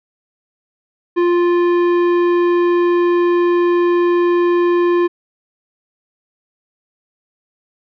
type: tone with tanh clipping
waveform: sine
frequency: 349.2 Hz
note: F4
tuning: in tune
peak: -13 dBFS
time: 1.16-5.08 s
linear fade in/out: 20 ms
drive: 13 dB
effects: none